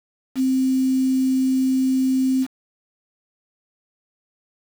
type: tone with quantisation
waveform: sine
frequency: 261.6 Hz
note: C4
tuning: in tune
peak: -16 dBFS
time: 0.35-2.47 s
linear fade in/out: 50 ms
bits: 6
effects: none